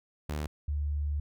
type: tone pair in turn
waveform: sawtooth / sine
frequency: 75.1 / 73.26 Hz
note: D2 / D2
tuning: +39 / -4 cents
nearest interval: unison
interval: 43 cents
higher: first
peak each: -28 dBFS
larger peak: neither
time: 0.29-0.47 / 0.68-1.2 s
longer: second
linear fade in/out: 5 ms
effects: none